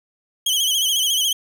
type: tone with vibrato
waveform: sawtooth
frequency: 3136 Hz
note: G7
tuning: in tune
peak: -14 dBFS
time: 0.46-1.33 s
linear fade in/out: 5 ms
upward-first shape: sine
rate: 14 Hz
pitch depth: 88 cents each way
effects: 9-bit